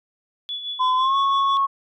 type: tone with tremolo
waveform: sine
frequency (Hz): 3424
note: A7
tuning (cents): -48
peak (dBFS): -25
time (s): 0.49-1.57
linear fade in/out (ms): 0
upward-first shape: sine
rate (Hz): 6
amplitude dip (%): 55
type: tone with pitch glide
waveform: sine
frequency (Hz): 1019 to 1098.5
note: C6 to C#6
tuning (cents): -46 to -16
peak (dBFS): -16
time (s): 0.79-1.67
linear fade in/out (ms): 20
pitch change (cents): +130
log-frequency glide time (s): 0.96-1.16
effects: tanh soft clip ceiling -10 dBFS